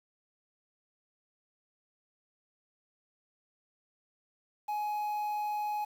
triangle tone with quantisation, 839 Hz, G#5, 17 cents sharp, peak -29 dBFS, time 4.68-5.85 s, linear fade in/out 10 ms, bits 9, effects none

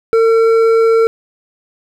sine tone with hard clipping, 452.7 Hz, A4, 49 cents sharp, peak -9 dBFS, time 0.13-1.07 s, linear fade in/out 0 ms, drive 7 dB, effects none

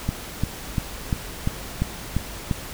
click train, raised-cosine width 5 ms, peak -9 dBFS, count 8, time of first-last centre 0.09-2.512 s, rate 2.89 Hz, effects added 50 Hz sine -43 dBFS peak until 2.73 s + pink hiss -36 dBFS RMS until 2.73 s

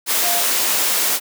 sine tone in noise, 698 Hz, F5, 1 cent flat, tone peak -23 dBFS, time 0.21-0.44 s, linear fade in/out 50 ms, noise white, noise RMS -18 dBFS, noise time 0.06-1.2 s, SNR -8 dB, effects high-pass 300 Hz 12 dB/octave

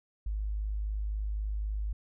sine tone, 51.91 Hz, G#1, in tune, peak -30 dBFS, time 0.26-1.93 s, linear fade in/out 5 ms, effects none

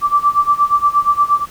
sine tone with tremolo, 1167 Hz, D6, 11 cents flat, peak -7 dBFS, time 0.01-1.46 s, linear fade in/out 50 ms, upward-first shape sine, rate 8.5 Hz, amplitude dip 90%, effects pink hiss -40 dBFS RMS until 1.5 s

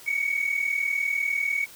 sine tone pair together, 2217 / 2257 Hz, C#7 / C#7, 0 / +31 cents, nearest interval unison, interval 31 cents, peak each -25 dBFS, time 0.06-1.66 s, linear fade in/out 20 ms, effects tanh soft clip ceiling -18 dBFS + white hiss -47 dBFS RMS until 1.75 s

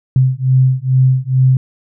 sine beating tone pair, 129 / 131.3 Hz, C3 / C3, -24 / +6 cents, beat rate 2.3 Hz, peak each -12 dBFS, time 0.16-1.57 s, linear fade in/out 2 ms, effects none

